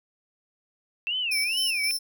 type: tone with vibrato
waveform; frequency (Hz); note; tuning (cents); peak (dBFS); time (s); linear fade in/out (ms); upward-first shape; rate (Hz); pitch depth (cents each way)
sine; 2631; E7; -4; -25; 1.07-1.91; 0; sine; 2.3; 260
type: tone with tremolo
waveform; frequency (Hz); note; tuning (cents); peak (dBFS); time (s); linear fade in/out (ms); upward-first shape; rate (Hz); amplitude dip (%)
sawtooth; 5330; E8; +18; -23; 1.31-1.99; 10; square; 3.8; 50
effects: none